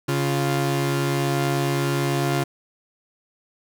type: tone pair together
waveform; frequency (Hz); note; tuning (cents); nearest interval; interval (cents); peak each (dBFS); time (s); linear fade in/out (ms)
sawtooth; 139.46 / 349.2; C#3 / F4; +11 / 0; octave + major third; 1589; -18 / -21; 0.08-2.44; 10
effects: none